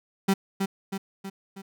35% pulse tone with echo, 194.5 Hz, G3, 13 cents flat, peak -17 dBFS, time 0.28-0.34 s, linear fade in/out 10 ms, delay 320 ms, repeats 4, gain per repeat -5 dB, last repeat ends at 1.62 s, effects none

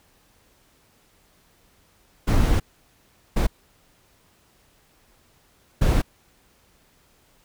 brown noise bursts at uneven times, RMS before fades -18 dBFS, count 3, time 2.27-2.6 / 3.36-3.47 / 5.81-6.02 s, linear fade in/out 10 ms, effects pink hiss -60 dBFS RMS until 7.44 s

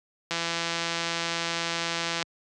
click train, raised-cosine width 0.2 ms, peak -11 dBFS, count 323, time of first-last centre 0.31-2.227 s, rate 168 Hz, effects high-pass 100 Hz 12 dB/octave + resampled to 24000 Hz

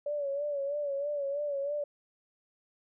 sine tone with vibrato, 571 Hz, D5, 49 cents flat, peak -30 dBFS, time 0.06-1.84 s, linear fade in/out 5 ms, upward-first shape sine, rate 3.1 Hz, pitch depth 61 cents each way, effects none

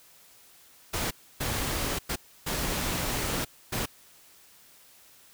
pink noise bursts at uneven times, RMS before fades -30 dBFS, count 5, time 0.93-1.11 / 1.4-1.99 / 2.09-2.16 / 2.46-3.45 / 3.72-3.86 s, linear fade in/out 10 ms, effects white hiss -56 dBFS RMS until 5.33 s

